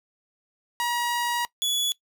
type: tone pair in turn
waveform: sawtooth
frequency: 956 / 3407 Hz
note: A#5 / G#7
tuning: +43 / +44 cents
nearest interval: octave + minor seventh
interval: 2201 cents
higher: second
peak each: -20 dBFS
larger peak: neither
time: 0.8-1.45 / 1.62-1.92 s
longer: first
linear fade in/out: 0 ms
effects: noise-tail reverb RT60 0.1 s tail -21 dB re dry